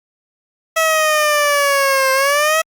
15% pulse exponential two-way sweep, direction down then up, 650 to 526 to 650 Hz, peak -6 dBFS, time 0.76-2.62 s, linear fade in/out 10 ms, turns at 2.12 s, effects Opus 48 kbps

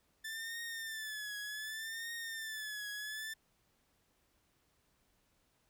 sawtooth tone with vibrato, 1760 Hz, A6, in tune, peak -37 dBFS, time 0.24-3.34 s, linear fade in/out 10 ms, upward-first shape triangle, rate 0.66 Hz, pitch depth 98 cents each way, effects pink hiss -75 dBFS RMS until 5.69 s

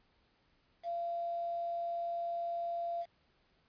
sine tone with quantisation, 685 Hz, F5, 34 cents flat, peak -34 dBFS, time 0.83-3.06 s, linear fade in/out 50 ms, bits 9, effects pink hiss -72 dBFS RMS until 3.68 s + resampled to 11025 Hz

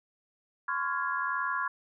sine chord, Db major seventh, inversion third, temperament equal with one note detuned, 1027.3 / 1108.7 / 1396.9 / 1661.2 Hz, C6 / Db6 / F6 / Ab6, -32 / 0 / 0 / 0 cents, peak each -34 dBFS, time 0.68-1.68 s, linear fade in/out 5 ms, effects none

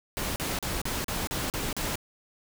pink noise bursts, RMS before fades -31 dBFS, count 8, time 0.17-1.956 s, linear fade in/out 0 ms, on 190 ms, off 38 ms, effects none

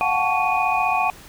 sine tone cluster, 722 / 757 / 872 / 1118 / 2473 Hz, F#5 / F#5 / A5 / C#6 / D#7, -43 / +39 / -16 / +14 / -11 cents, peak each -24 dBFS, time 0.01-1.1 s, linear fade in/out 0 ms, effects pink hiss -44 dBFS RMS until 1.28 s

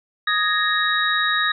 sine tone cluster, 1246 / 1675 / 1852 / 3805 Hz, D#6 / G#6 / A#6 / A#7, +2 / +14 / -12 / +35 cents, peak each -23 dBFS, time 0.27-1.52 s, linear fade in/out 5 ms, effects none

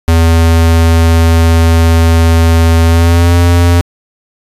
square tone with pitch glide, 82.6 to 86.56 Hz, E2 to F2, +4 to -15 cents, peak -5 dBFS, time 0.08-3.81 s, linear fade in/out 0 ms, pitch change +81 cents, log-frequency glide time 2.85-3.36 s, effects resampled to 32000 Hz

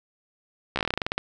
slowing click train, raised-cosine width 0.3 ms, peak -9 dBFS, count 14, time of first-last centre 0.76-1.18 s, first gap 14 ms, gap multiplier 1.13, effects none

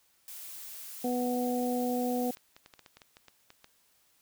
blue noise, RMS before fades -44 dBFS, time 0.28-2.35 s, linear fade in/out 0 ms
harmonic tone, 246.9 Hz, B3, in tune, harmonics 1 / 2 / 3, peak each -30 / -33 / -35 dBFS, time 1.04-2.31 s, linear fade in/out 5 ms
clicks, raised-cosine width 0.2 ms, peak -33 dBFS, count 12, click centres 2.371 / 2.565 / 2.661 / 2.738 / 2.793 / 2.862 / 2.97 / 3.018 / 3.169 / 3.283 / 3.504 / 3.644 s
effects white hiss -68 dBFS RMS until 4.21 s

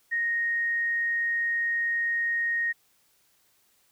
sine tone, 1864.7 Hz, A#6, in tune, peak -24 dBFS, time 0.11-2.73 s, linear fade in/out 20 ms, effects white hiss -66 dBFS RMS until 3.91 s

